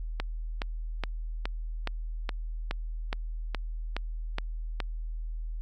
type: click train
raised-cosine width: 0.3 ms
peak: -15 dBFS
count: 12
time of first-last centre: 0.2-4.803 s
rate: 2.39 Hz
effects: added 40 Hz sine -32 dBFS peak until 5.61 s